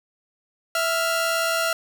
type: tone pair together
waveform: sawtooth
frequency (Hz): 659.3 / 1397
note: E5 / F6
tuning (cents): 0 / 0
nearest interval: octave + minor second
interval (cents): 1300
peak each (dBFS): -20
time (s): 0.75-1.73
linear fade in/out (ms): 2
effects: none